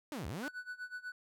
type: linear two-way sweep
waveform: sawtooth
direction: down then up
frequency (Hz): 321.7 to 61.74 to 308.7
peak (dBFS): -35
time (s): 0.12-0.48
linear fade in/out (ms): 0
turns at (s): 0.27
type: tone with tremolo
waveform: triangle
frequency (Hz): 1486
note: F#6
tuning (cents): +7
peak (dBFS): -37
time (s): 0.43-1.12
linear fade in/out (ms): 2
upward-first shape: sine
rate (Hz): 8.1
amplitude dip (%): 90
effects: none